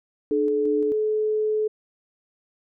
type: tone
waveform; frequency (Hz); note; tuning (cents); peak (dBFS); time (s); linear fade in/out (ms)
sine; 429.5; A4; -42; -20; 0.31-1.68; 10
type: tone with tremolo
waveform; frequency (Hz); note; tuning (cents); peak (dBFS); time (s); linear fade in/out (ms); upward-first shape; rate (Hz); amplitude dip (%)
sine; 299.9; D4; +36; -24; 0.31-0.92; 0; square; 2.9; 35
effects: none